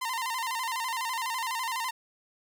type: tone with vibrato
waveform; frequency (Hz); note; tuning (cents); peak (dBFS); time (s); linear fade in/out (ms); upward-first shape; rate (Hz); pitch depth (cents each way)
sawtooth; 970; B5; -31; -26; 0.01-1.91; 10; square; 12; 100
effects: none